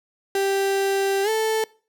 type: tone with pitch glide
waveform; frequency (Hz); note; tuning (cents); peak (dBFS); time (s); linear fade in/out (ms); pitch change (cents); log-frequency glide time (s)
35% pulse; 392 to 440; G4 to A4; 0 to 0; -18; 0.35-1.64; 2; +200; 1.23-1.29
effects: noise-tail reverb RT60 0.4 s tail -23 dB re dry